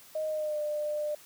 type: tone with pitch glide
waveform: sine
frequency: 622.3 to 598.7 Hz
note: D#5 to D5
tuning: 0 to +33 cents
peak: -29 dBFS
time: 0.15-1.15 s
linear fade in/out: 5 ms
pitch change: -67 cents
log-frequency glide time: 0.28-0.6 s
effects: white hiss -54 dBFS RMS until 1.25 s + high-pass 60 Hz 12 dB/octave